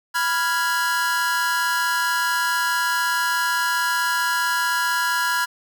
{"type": "chord", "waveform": "45% pulse", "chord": "F diminished", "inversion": "second", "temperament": "equal", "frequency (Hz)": [987.8, 1396.9, 1661.2], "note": ["Cb6", "F6", "Ab6"], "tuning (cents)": [0, 0, 0], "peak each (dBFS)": -24, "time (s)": [0.14, 5.46], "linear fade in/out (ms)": 20, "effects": []}